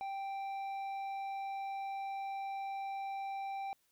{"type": "tone with tanh clipping", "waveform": "sine", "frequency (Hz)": 784, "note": "G5", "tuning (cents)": 0, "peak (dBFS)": -39, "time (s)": [0.01, 3.73], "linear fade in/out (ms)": 0, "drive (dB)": 8, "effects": ["white hiss -75 dBFS RMS until 3.91 s"]}